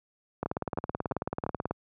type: two click trains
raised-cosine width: 1 ms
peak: -16 / -16 dBFS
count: 24 / 4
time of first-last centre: 0.46-1.71 / 0.43-1.464 s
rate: 18.4 / 2.9 Hz
effects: high-pass 80 Hz 12 dB/octave